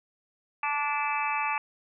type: harmonic tone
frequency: 291.2 Hz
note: D4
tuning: 15 cents flat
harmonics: 3 / 4 / 5 / 6 / 7 / 8 / 9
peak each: -30 / -32 / -41 / -40 / -40 / -34 / -33 dBFS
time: 0.63-1.58 s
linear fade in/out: 2 ms
effects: none